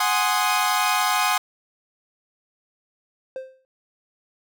sawtooth chord, Ab dominant seventh, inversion third, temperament equal, 740 / 830.6 / 1046.5 / 1244.5 Hz, Gb5 / Ab5 / C6 / Eb6, 0 / 0 / 0 / 0 cents, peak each -21 dBFS, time 0-1.38 s, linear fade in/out 5 ms
triangle tone with exponential decay, 523.3 Hz, C5, in tune, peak -24 dBFS, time 3.36-3.65 s, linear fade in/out 1 ms, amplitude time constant 61 ms
effects none

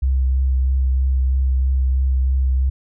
sine tone with vibrato, 65.41 Hz, C2, in tune, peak -14 dBFS, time 0.02-2.7 s, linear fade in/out 10 ms, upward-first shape triangle, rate 3.1 Hz, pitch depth 21 cents each way, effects none

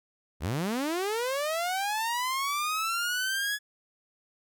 sawtooth linear sweep, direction up, 61.74 to 1700 Hz, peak -24 dBFS, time 0.4-3.59 s, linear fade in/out 50 ms, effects none

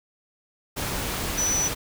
sine tone in noise, 5950 Hz, F#8, 9 cents sharp, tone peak -22 dBFS, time 1.37-1.69 s, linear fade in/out 20 ms, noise pink, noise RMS -29 dBFS, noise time 0.76-1.75 s, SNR +4 dB, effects none

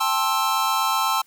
square chord, A minor seventh, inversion third, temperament just, 792 / 880 / 1056 / 1320 Hz, G5 / A5 / C6 / E6, +18 / 0 / +16 / +2 cents, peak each -29 / -26 / -25 / -25 dBFS, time 0-1.22 s, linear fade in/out 10 ms, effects white hiss -59 dBFS RMS until 1.26 s

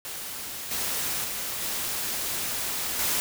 white noise with level steps, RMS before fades -36 / -29 / -32 / -30 / -26 dBFS, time 0.05-3.2 s, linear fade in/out 0 ms, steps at 0.71 / 1.24 / 1.62 / 2.99 s, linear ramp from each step 2 ms, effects none

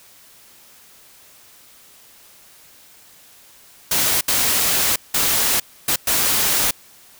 white noise bursts at uneven times, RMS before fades -18 dBFS, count 5, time 3.91-4.21 / 4.28-4.96 / 5.14-5.6 / 5.88-5.96 / 6.07-6.71 s, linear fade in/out 5 ms, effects white hiss -48 dBFS RMS until 7.19 s

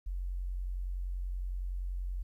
sine tone, 45.31 Hz, F#1, 36 cents flat, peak -33 dBFS, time 0.06-2.23 s, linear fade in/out 10 ms, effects 12-bit

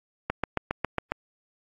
click train, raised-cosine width 0.5 ms, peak -10 dBFS, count 7, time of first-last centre 0.3-1.12 s, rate 7.32 Hz, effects AAC 32 kbps

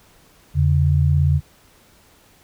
sine tone pair together, 84.31 / 141.8 Hz, E2 / C#3, +40 / +40 cents, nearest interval major sixth, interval 900 cents, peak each -16 dBFS, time 0.54-1.41 s, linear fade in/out 50 ms, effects pink hiss -53 dBFS RMS until 2.43 s

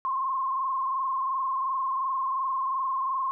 sine tone with frequency modulation, 1062 Hz, C6, 25 cents sharp, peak -25 dBFS, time 0.05-3.31 s, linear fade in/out 0 ms, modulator 22.8 Hz, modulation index 1.5, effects none

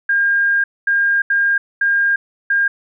sine tone bursts at uneven times, 1611 Hz, G6, 47 cents sharp, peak -12 dBFS, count 5, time 0.09-0.64 / 0.87-1.22 / 1.3-1.58 / 1.81-2.16 / 2.5-2.68 s, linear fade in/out 5 ms, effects none

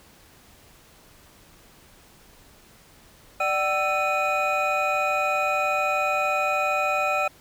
triangle tone cluster, 593 / 760 / 1325 / 2482 Hz, D5 / F#5 / E6 / D#7, +17 / +46 / +9 / -5 cents, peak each -25 dBFS, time 3.4-7.28 s, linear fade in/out 5 ms, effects pink hiss -53 dBFS RMS until 7.4 s

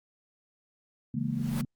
sine chord, A# half-diminished seventh, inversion first, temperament equal, 138.59 / 164.81 / 207.7 / 233.1 Hz, C#3 / E3 / G#3 / A#3, 0 / 0 / 0 / 0 cents, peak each -33 / -36 / -35 / -32 dBFS, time 1.14-1.65 s, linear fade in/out 5 ms
pink noise with exponential growth, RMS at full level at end -35 dBFS, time 1.19-1.61 s, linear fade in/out 0 ms, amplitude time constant 90 ms
effects Opus 48 kbps

